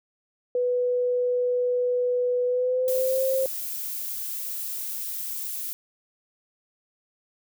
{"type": "tone with pitch glide", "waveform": "sine", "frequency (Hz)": [493.9, 529.3], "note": ["B4", "C5"], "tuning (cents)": [0, 20], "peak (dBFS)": -21, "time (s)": [0.55, 3.46], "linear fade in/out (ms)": 2, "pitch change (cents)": 120, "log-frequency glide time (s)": [2.46, 3.24]}
{"type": "noise", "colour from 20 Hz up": "violet", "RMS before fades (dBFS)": -32, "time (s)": [2.88, 5.73], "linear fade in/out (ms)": 0}
{"effects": []}